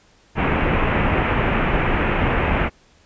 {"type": "low-pass noise", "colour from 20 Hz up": "pink", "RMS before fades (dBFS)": -19, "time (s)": [0.35, 2.7], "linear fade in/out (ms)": 50, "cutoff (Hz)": 2700, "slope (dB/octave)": 48, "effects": ["pink hiss -55 dBFS RMS until 3.05 s", "resampled to 16000 Hz"]}